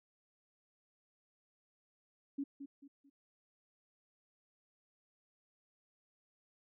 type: tone with echo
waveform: sine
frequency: 279.2 Hz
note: C#4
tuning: 13 cents sharp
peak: -35 dBFS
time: 2.38-2.44 s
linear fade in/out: 10 ms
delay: 220 ms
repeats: 3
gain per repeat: -9 dB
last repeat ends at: 3.1 s
effects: none